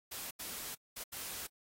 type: noise bursts at uneven times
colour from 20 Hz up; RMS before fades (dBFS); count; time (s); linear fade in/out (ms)
white; -43; 4; 0.11-0.31 / 0.39-0.75 / 0.96-1.04 / 1.12-1.47; 10
effects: AAC 48 kbps